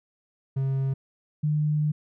triangle / sine tone pair in turn, 134.7 / 150.87 Hz, C#3 / D3, -49 / +47 cents, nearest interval major second, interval 196 cents, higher second, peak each -21 dBFS, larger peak neither, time 0.56-0.94 / 1.43-1.92 s, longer second, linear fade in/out 10 ms, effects none

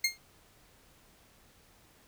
20% pulse tone with exponential decay, 2130 Hz, C7, 30 cents sharp, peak -17 dBFS, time 0.04-0.18 s, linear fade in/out 5 ms, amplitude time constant 29 ms, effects pink hiss -62 dBFS RMS until 2.07 s

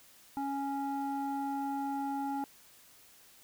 square tone with low-pass filter, 277.2 Hz, C#4, in tune, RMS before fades -35 dBFS, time 0.37-2.44 s, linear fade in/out 0 ms, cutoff 970 Hz, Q 6.6, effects white hiss -59 dBFS RMS until 3.43 s

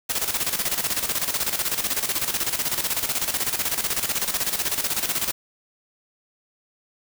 white noise with tremolo, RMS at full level -23 dBFS, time 0.09-5.32 s, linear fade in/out 10 ms, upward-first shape square, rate 16 Hz, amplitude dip 65%, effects none

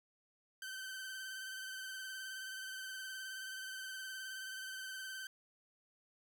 sawtooth tone with vibrato, 1541 Hz, G6, 30 cents flat, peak -40 dBFS, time 0.62-5.27 s, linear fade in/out 2 ms, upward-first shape sine, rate 19 Hz, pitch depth 30 cents each way, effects none

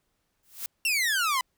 blue noise with exponential growth, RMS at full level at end -30 dBFS, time 0.43-0.66 s, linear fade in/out 1 ms, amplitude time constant 49 ms
sawtooth exponential sweep, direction down, 2794 to 987.8 Hz, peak -20 dBFS, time 0.85-1.41 s, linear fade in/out 2 ms
effects pink hiss -75 dBFS RMS until 1.57 s

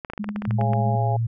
clicks, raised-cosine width 0.5 ms, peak -17 dBFS, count 12, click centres 0.048 / 0.1 / 0.135 / 0.178 / 0.243 / 0.29 / 0.361 / 0.421 / 0.453 / 0.509 / 0.612 / 0.734 s
sine tone with tremolo, 207.7 Hz, G#3, in tune, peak -24 dBFS, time 0.19-0.96 s, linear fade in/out 10 ms, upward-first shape sine, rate 12 Hz, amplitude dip 60%
sine tone with pitch glide, 114.2 to 114.93 Hz, A#2 to A#2, -35 to -24 cents, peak -20 dBFS, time 0.47-1.27 s, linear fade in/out 10 ms, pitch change +11 cents, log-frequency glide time 0.62-0.95 s
harmonic tone, 137.2 Hz, C#3, 17 cents flat, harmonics 3 / 4 / 5 / 6, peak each -33 / -33 / -27 / -27 dBFS, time 0.58-1.17 s, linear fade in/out 10 ms
effects none

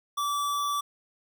square tone, 1157 Hz, D6, 26 cents flat, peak -27 dBFS, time 0.17-0.81 s, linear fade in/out 10 ms, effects none

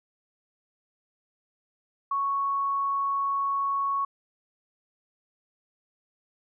sine tone, 1108.7 Hz, C#6, in tune, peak -24 dBFS, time 2.11-4.05 s, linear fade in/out 5 ms, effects none

